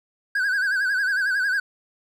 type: tone with vibrato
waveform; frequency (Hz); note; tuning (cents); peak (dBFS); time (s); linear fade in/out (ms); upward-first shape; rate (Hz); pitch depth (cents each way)
triangle; 1568; G6; 0; -18; 0.35-1.6; 5; sine; 11; 99
effects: none